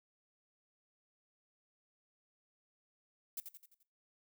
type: noise with echo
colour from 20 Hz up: violet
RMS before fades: -41 dBFS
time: 3.37-3.4 s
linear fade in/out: 2 ms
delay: 86 ms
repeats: 5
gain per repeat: -6 dB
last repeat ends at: 3.83 s
effects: noise-tail reverb RT60 0.3 s tail -18 dB re dry